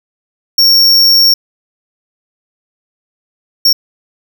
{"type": "tone bursts at uneven times", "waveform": "square", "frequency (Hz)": 5510, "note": "F8", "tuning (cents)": -24, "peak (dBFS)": -5, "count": 2, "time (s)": [[0.58, 1.34], [3.65, 3.73]], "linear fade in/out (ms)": 5, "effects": []}